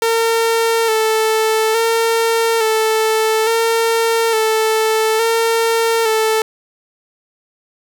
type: tone with vibrato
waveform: sawtooth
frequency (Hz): 447.8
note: A4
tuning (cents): +30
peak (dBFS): -9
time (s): 0.02-6.42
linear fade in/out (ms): 2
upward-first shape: square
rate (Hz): 0.58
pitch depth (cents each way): 32
effects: none